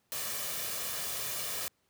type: noise with comb filter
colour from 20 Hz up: white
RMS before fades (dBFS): -36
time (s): 0.12-1.68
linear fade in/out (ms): 0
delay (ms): 1.7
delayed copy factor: +0.5
effects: pink hiss -74 dBFS RMS until 1.89 s + high-pass 80 Hz 12 dB/octave